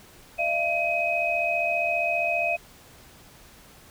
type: tone cluster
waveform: sine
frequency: 608 / 683 / 2525 Hz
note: D#5 / F5 / D#7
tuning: -40 / -39 / +25 cents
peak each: -31 / -26 / -25 dBFS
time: 0.38-2.57 s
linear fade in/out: 20 ms
effects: pink hiss -51 dBFS RMS until 3.9 s